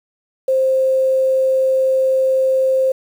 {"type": "tone with quantisation", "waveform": "sine", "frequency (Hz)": 526, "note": "C5", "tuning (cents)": 9, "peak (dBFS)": -12, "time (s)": [0.48, 2.92], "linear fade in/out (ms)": 5, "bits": 7, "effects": []}